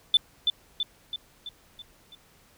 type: tone with echo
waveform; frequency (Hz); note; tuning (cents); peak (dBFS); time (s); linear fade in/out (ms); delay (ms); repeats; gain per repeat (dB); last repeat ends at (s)
sine; 3520; A7; 0; -14; 0.14-0.17; 2; 330; 6; -5; 2.15
effects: tanh soft clip ceiling -10 dBFS + pink hiss -59 dBFS RMS until 2.57 s